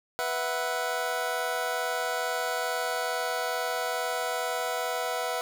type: chord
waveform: 25% pulse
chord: B suspended fourth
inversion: none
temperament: just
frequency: 493.9 / 658.5 / 740.8 Hz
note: B4 / E5 / F#5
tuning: 0 / -2 / +2 cents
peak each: -29 dBFS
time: 0.19-5.41 s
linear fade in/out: 0 ms
effects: 10-bit